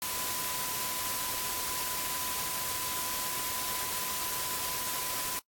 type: tone in noise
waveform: sine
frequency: 1005 Hz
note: B5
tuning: 30 cents sharp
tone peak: -42 dBFS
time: 0.02-5.39 s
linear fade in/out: 0 ms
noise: white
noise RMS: -34 dBFS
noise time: 0.02-5.39 s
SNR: -11 dB
effects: noise-tail reverb RT60 0.1 s tail -24 dB re dry + AAC 64 kbps